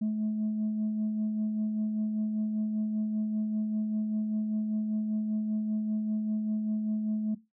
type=tone with tremolo; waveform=sine; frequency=214.9 Hz; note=A3; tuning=41 cents flat; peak=-24 dBFS; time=0.01-7.35 s; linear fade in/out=10 ms; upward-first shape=sine; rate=5.1 Hz; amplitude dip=35%; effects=noise-tail reverb RT60 0.2 s tail -17 dB re dry + tanh soft clip ceiling -24 dBFS